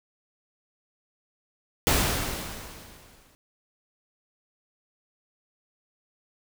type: noise with exponential decay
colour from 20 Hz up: pink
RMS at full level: -20 dBFS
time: 1.87-3.35 s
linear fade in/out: 0 ms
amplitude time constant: 320 ms
effects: none